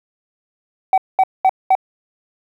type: tone bursts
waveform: sine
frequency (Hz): 760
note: F#5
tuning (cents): +46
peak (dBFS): -6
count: 4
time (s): 0.93-1.752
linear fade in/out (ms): 2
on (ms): 48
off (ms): 210
effects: tanh soft clip ceiling -8 dBFS + 8-bit

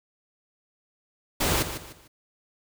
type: noise with echo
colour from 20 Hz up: pink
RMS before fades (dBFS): -24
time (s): 1.4-1.63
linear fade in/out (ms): 10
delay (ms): 150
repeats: 3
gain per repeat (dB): -10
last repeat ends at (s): 2.08
effects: none

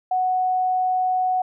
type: tone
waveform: sine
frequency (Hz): 740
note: F#5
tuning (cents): 0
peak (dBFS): -18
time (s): 0.11-1.42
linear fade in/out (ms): 5
effects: none

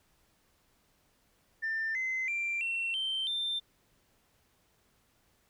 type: tone with pitch steps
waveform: sine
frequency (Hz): 1790 / 2056 / 2362 / 2713 / 3117 / 3580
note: A6 / C7 / D7 / E7 / G7 / A7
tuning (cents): +29 / -31 / +9 / +49 / -11 / +29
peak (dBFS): -29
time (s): 1.62-3.6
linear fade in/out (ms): 20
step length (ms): 330
effects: tanh soft clip ceiling -27 dBFS + pink hiss -70 dBFS RMS until 5.49 s

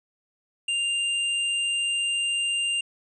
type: tone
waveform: square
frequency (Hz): 2794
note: F7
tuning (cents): 0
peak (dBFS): -24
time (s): 0.68-2.81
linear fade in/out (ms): 5
effects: resampled to 24000 Hz

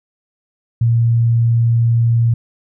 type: tone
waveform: sine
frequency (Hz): 116.54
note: A#2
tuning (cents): 0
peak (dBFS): -10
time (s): 0.81-2.34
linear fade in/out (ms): 5
effects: none

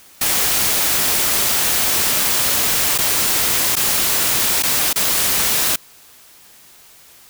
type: noise with dropouts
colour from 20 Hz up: white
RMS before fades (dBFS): -17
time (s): 0.21-5.76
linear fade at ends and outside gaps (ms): 5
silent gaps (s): 2.979-2.985 / 3.756-3.765 / 4.625-4.633 / 4.93-4.958
effects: white hiss -46 dBFS RMS until 7.29 s

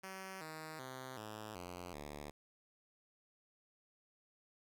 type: tone with pitch steps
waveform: 5% pulse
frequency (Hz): 190.4 / 157.36 / 130.05 / 107.48 / 88.82 / 73.41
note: F#3 / D#3 / C3 / A2 / F2 / D2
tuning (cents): +50 / +20 / -10 / -40 / +30 / 0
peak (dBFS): -35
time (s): 0.03-2.31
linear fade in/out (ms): 10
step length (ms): 380
effects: none

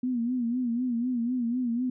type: tone with vibrato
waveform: sine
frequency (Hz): 242.8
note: B3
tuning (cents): -29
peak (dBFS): -25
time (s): 0.03-1.9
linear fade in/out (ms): 5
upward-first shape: sine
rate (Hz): 4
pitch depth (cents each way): 93
effects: none

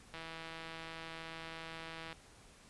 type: click train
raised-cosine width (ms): 0.3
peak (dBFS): -30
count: 325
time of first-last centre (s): 0.14-2.128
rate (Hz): 163
effects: pink hiss -60 dBFS RMS until 2.69 s + resampled to 24000 Hz

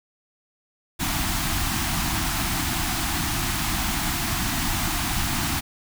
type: band-stop noise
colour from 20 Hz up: pink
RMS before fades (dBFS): -25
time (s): 0.99-5.61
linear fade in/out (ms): 20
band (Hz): 350 to 670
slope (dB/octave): 96
effects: none

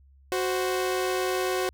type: tone pair together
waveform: sawtooth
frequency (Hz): 370 / 521.3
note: F#4 / C5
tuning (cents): 0 / -6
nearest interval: tritone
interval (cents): 594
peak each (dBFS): -22 / -27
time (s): 0.32-1.69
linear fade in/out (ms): 0
effects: added 68 Hz sine -53 dBFS peak until 1.73 s

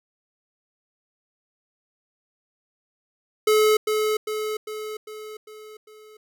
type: tone with echo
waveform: square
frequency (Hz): 429.6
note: A4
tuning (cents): -41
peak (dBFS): -16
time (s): 3.47-3.77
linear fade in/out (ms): 5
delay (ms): 400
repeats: 6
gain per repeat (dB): -5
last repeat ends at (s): 6.17
effects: none

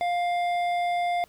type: tone with hard clipping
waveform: triangle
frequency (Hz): 702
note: F5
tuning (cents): +9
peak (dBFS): -25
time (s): 0.01-1.24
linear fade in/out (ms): 0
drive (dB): 13
effects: pink hiss -59 dBFS RMS until 1.28 s

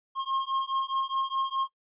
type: beating tone pair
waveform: square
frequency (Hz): 1070 / 1074.8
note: C6 / C6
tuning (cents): +38 / +46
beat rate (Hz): 4.8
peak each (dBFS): -31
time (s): 0.15-1.68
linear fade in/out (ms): 50
effects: noise-tail reverb RT60 0.1 s tail -17 dB re dry + resampled to 8000 Hz

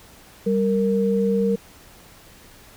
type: tone pair together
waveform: sine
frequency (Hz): 196 / 463.2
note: G3 / A#4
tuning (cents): 0 / -11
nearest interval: octave + minor third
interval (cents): 1489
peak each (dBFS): -20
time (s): 0.46-1.56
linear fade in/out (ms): 10
effects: pink hiss -48 dBFS RMS until 2.76 s

